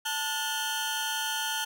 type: tone cluster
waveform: sawtooth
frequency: 879 / 1448 / 3141 Hz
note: A5 / F#6 / G7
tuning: -2 / -38 / +3 cents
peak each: -30 dBFS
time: 0.05-1.65 s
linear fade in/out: 10 ms
effects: none